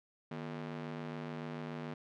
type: ring-modulated tone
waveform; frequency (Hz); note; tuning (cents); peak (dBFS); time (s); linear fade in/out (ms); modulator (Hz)
sawtooth; 198; G3; +18; -33; 0.31-1.94; 5; 43.5
effects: low-pass 3000 Hz 12 dB/octave